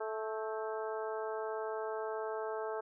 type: harmonic tone with a mistuned harmonic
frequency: 218.5 Hz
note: A3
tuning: 12 cents flat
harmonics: 2 / 3 / 4 / 5 / 6 / 7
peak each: -38 / -42 / -43 / -48 / -47 / -50 dBFS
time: 0-2.81 s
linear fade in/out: 10 ms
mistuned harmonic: 7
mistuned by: +49 cents
effects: none